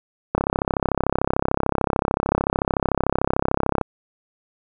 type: click train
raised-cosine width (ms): 1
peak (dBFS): -4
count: 117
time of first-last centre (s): 0.35-3.813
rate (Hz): 33.5
effects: none